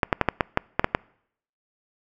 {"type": "clicks", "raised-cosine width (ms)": 0.5, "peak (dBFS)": -3, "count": 9, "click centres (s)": [0.032, 0.128, 0.213, 0.287, 0.408, 0.574, 0.795, 0.844, 0.949], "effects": ["noise-tail reverb RT60 0.7 s tail -26 dB re dry"]}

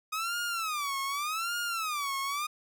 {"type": "tone with vibrato", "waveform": "sawtooth", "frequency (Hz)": 1244.5, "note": "D#6", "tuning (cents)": 0, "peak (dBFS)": -27, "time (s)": [0.12, 2.47], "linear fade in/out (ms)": 10, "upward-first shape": "sine", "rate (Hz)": 0.85, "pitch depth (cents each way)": 230, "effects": []}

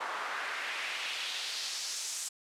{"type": "noise with band-pass filter sweep", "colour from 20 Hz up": "pink", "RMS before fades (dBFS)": -37, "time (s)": [0, 2.29], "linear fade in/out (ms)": 10, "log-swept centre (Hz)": [1100, 7800], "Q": 1.7, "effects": ["high-pass 400 Hz 12 dB/octave", "low-pass 12000 Hz 12 dB/octave"]}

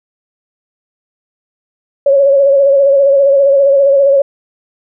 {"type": "tone with vibrato", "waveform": "sine", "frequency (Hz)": 554.4, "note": "C#5", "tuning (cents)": 0, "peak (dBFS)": -5, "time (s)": [2.06, 4.22], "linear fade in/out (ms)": 5, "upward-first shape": "sine", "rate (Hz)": 15, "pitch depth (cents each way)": 42, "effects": []}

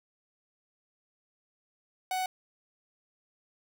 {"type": "tone", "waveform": "45% pulse", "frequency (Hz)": 745, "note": "F#5", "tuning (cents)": 12, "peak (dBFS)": -29, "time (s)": [2.11, 2.26], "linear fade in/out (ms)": 2, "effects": []}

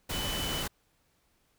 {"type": "tone in noise", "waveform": "sine", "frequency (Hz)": 3000, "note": "F#7", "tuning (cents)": 23, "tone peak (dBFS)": -36, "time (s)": [0.12, 0.63], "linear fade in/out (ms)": 10, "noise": "pink", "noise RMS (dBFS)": -34, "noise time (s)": [0.09, 0.68], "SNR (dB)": -5, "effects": ["pink hiss -71 dBFS RMS until 1.58 s"]}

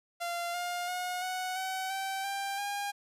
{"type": "tone with pitch steps", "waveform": "sawtooth", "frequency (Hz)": [691, 706.7, 722.8, 739.3, 756.2, 773.4, 791, 809], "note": ["F5", "F5", "F#5", "F#5", "F#5", "G5", "G5", "G#5"], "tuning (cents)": [-19, 20, -41, -2, 38, -24, 15, -46], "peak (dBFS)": -29, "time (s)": [0.2, 2.92], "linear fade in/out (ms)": 20, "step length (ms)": 340, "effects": ["resampled to 32000 Hz"]}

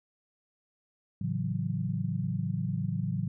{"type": "chord", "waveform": "sine", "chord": "F# minor seventh", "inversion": "first", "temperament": "equal", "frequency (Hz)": [110, 138.59, 164.81, 185], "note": ["A2", "C#3", "E3", "F#3"], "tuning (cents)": [0, 0, 0, 0], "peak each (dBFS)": -34, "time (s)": [1.21, 3.28], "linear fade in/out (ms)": 5, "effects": []}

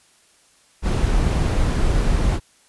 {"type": "noise", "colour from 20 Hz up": "brown", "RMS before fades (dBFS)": -18, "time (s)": [0.82, 2.4], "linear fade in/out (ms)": 50, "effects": ["white hiss -56 dBFS RMS until 2.68 s", "resampled to 24000 Hz"]}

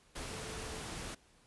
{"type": "tone in noise", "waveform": "sine", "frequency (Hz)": 440, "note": "A4", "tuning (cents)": 0, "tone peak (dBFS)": -49, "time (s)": [0.31, 0.82], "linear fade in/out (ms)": 10, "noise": "pink", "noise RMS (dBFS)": -43, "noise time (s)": [0.15, 1.15], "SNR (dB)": -9, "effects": ["pink hiss -66 dBFS RMS until 1.46 s", "resampled to 24000 Hz"]}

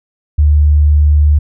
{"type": "tone", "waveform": "sine", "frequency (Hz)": 74.3, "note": "D2", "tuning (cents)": 21, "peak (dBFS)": -5, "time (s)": [0.38, 1.39], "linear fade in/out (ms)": 10, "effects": []}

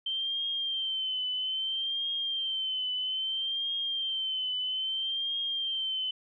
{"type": "tone with vibrato", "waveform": "sine", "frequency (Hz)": 3120, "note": "G7", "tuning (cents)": -9, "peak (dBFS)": -29, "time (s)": [0.06, 6.11], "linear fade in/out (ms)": 5, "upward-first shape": "triangle", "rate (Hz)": 0.61, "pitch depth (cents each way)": 70, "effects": []}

